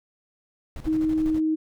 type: noise with tremolo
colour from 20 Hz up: brown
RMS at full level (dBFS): -34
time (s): 0.76-1.4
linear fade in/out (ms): 2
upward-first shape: square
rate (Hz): 12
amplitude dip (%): 65
type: tone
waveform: sine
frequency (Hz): 314.4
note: D#4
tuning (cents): +18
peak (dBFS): -20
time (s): 0.86-1.56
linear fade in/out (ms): 20
effects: none